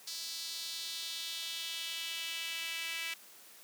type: tone with high-pass filter sweep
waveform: sawtooth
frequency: 329.6 Hz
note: E4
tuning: in tune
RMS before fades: -40 dBFS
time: 0.07-3.14 s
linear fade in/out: 5 ms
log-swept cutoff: 4600 to 2400 Hz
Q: 2.8
effects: white hiss -56 dBFS RMS until 3.63 s + high-pass 200 Hz 12 dB/octave